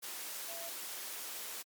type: tone in noise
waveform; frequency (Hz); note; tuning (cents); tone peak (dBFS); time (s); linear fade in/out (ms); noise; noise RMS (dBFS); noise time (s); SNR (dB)
sine; 674; E5; +38; -47; 0.48-0.7; 20; white; -43; 0.02-1.63; -7
effects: high-pass 300 Hz 12 dB/octave + MP3 96 kbps